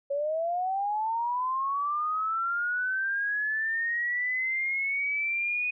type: linear sweep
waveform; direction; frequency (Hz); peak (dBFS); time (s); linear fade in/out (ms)
sine; up; 552 to 2489; -26; 0.1-5.71; 10
effects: none